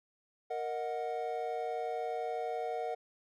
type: chord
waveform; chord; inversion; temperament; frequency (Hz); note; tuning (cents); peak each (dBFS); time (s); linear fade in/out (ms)
triangle; D# minor; second; equal with one note detuned; 466.2 / 622.3 / 734; A#4 / D#5 / F#5; 0 / 0 / -14; -36 / -39 / -35; 0.5-2.95; 10
effects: none